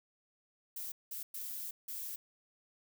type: noise bursts at uneven times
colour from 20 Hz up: violet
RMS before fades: -42 dBFS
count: 4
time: 0.76-0.92 / 1.11-1.23 / 1.34-1.71 / 1.88-2.16 s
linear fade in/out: 5 ms
effects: none